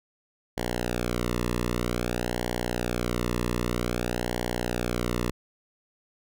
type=tone with flanger; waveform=sawtooth; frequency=60 Hz; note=B1; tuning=49 cents flat; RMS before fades=-29 dBFS; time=0.57-5.31 s; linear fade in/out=5 ms; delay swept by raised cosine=0.79 to 1.32 ms; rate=0.52 Hz; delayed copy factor=-1; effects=none